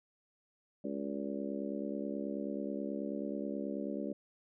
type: harmonic tone with a mistuned harmonic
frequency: 69.3 Hz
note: C#2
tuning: in tune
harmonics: 3 / 4 / 5 / 6 / 7 / 8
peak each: -40 / -40 / -43 / -46 / -47 / -44 dBFS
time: 0.84-4.13 s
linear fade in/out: 5 ms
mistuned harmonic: 8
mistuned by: +61 cents
effects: none